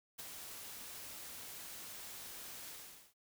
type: noise with ADSR envelope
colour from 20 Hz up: white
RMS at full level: -44 dBFS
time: 0.18-3.14 s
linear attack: 17 ms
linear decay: 17 ms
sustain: -5 dB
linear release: 450 ms
effects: none